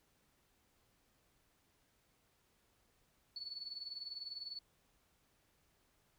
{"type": "tone with tremolo", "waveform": "sine", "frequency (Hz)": 4435, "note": "C#8", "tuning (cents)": 0, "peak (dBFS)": -40, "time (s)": [3.36, 4.59], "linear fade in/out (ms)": 2, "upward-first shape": "triangle", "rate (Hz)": 20, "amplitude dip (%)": 85, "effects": ["pink hiss -75 dBFS RMS until 6.18 s"]}